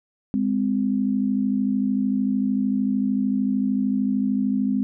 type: tone pair together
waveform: sine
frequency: 205.1 / 258.4 Hz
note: G#3 / C4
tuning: -21 / -21 cents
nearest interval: major third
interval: 400 cents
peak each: -22 dBFS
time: 0.34-4.83 s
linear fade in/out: 0 ms
effects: none